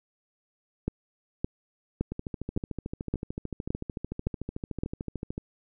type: two click trains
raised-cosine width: 3 ms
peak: -20 / -14 dBFS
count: 45 / 8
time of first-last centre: 2.12-5.379 / 0.88-4.835 s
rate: 13.5 / 1.77 Hz
effects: none